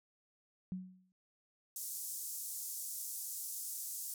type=tone with exponential decay; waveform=sine; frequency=185 Hz; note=F#3; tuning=in tune; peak=-35 dBFS; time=0.72-1.12 s; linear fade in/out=0 ms; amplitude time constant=85 ms
type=band-pass noise; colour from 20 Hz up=white; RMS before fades=-43 dBFS; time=1.76-4.14 s; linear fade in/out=2 ms; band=6200 to 15000 Hz; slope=24 dB/octave
effects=none